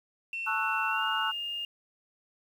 sine tone with pitch glide, 2700 to 2824 Hz, E7 to F7, +41 to +19 cents, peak -32 dBFS, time 0.33-1.65 s, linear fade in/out 2 ms, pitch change +78 cents, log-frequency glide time 0.88-1.04 s
sine chord, F# minor seventh, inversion first, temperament equal, 880 / 1108.7 / 1318.5 / 1480 Hz, A5 / C#6 / E6 / F#6, 0 / 0 / 0 / 0 cents, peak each -33 / -36 / -33 / -32 dBFS, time 0.46-1.32 s, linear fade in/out 20 ms
effects 9-bit

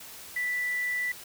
sine tone in noise, 1974 Hz, B6, 1 cent flat, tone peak -27 dBFS, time 0.36-1.12 s, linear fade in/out 5 ms, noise white, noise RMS -45 dBFS, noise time 0-1.24 s, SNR +15 dB, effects none

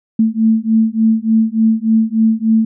sine beating tone pair, 220.6 / 224 Hz, A3 / A3, +5 / +31 cents, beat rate 3.4 Hz, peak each -13 dBFS, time 0.19-2.65 s, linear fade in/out 5 ms, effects none

